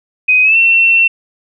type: tone with pitch glide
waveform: sine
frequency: 2508 to 2704 Hz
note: D#7 to E7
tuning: +13 to +43 cents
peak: -6 dBFS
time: 0.28-1.08 s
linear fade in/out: 10 ms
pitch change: +130 cents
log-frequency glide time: 0.43-0.57 s
effects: none